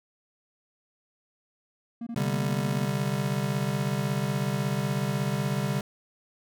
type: tone bursts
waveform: triangle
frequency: 233.1 Hz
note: A#3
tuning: in tune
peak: -30 dBFS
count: 11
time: 2.01-2.857 s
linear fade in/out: 5 ms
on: 57 ms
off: 22 ms
type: chord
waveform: square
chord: C suspended second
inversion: none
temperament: just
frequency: 130.81 / 147.16 / 196.22 Hz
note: C3 / D3 / G3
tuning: 0 / +4 / +2 cents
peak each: -31 dBFS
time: 2.16-5.81 s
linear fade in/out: 2 ms
effects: none